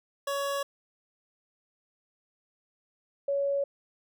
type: tone pair in turn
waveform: 25% pulse / sine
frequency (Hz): 560 / 560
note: C#5 / C#5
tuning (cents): +18 / +18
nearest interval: unison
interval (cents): 0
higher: neither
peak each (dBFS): -25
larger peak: neither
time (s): 0.27-0.63 / 3.28-3.64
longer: neither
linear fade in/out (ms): 5
effects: none